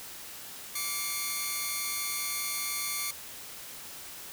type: tone pair together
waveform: 5% pulse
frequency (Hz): 1165 / 2150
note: D6 / C7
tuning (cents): -14 / +47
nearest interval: major seventh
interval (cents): 1061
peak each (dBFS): -23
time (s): 0.75-3.11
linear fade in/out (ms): 5
effects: white hiss -44 dBFS RMS until 4.32 s